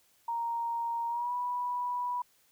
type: tone with pitch glide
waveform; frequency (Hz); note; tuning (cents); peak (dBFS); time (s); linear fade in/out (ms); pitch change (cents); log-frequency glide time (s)
sine; 932.3 to 980.9; A#5 to B5; 0 to -12; -30; 0.28-2.22; 5; +88; 1.08-1.33
effects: white hiss -67 dBFS RMS until 2.51 s